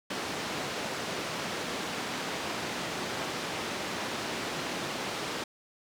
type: band-pass noise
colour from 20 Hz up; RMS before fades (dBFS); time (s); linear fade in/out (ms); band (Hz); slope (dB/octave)
pink; -35; 0.1-5.44; 5; 210 to 5500; 12
effects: none